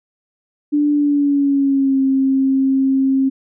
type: tone with pitch glide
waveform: sine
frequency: 293.7 to 267.8 Hz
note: D4 to C4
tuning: 0 to +40 cents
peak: -12 dBFS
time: 0.72-3.3 s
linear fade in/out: 20 ms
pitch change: -160 cents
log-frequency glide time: 0.91-2.01 s
effects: none